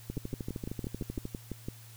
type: two click trains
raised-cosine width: 3 ms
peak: -23 / -23 dBFS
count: 10 / 16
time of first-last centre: 0.17-1.685 / 0.1-1.254 s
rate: 5.94 / 13 Hz
effects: added 114 Hz sine -50 dBFS peak until 1.96 s + white hiss -55 dBFS RMS until 1.96 s